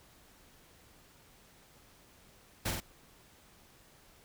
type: noise with echo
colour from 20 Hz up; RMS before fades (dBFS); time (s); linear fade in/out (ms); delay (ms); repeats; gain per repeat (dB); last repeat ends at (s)
pink; -33; 2.65-2.71; 10; 47; 2; -3; 2.804
effects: pink hiss -61 dBFS RMS until 4.24 s